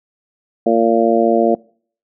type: harmonic tone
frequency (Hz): 114.7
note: A#2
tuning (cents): -28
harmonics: 2 / 3 / 4 / 5 / 6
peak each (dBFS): -17 / -17 / -17 / -17 / -17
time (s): 0.66-1.55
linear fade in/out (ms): 5
effects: noise-tail reverb RT60 0.5 s tail -24 dB re dry